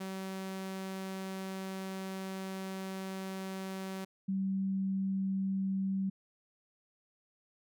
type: tone pair in turn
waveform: sawtooth / sine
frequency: 190.7 / 192.69 Hz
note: G3 / G3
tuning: -47 / -29 cents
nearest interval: unison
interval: 18 cents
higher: second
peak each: -34 / -30 dBFS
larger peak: second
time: 0-4.05 / 4.28-6.1 s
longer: first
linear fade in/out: 10 ms
effects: none